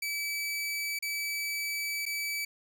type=tone with dropouts; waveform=sawtooth; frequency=2300 Hz; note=D7; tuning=37 cents flat; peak=-28 dBFS; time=0.02-2.45 s; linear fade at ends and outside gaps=5 ms; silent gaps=0.99-1.024 / 2.055-2.062 s; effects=none